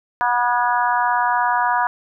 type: harmonic tone with a mistuned harmonic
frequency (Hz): 243.2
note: B3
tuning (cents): -26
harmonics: 3 / 4 / 5 / 6 / 7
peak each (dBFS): -22 / -18 / -25 / -25 / -26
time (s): 0.21-1.87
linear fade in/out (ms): 0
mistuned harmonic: 7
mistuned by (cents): -30
effects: none